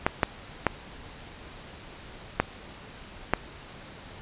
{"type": "clicks", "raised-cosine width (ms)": 0.5, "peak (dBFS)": -5, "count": 5, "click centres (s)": [0.065, 0.232, 0.667, 2.4, 3.336], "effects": ["pink hiss -45 dBFS RMS until 4.21 s", "resampled to 8000 Hz"]}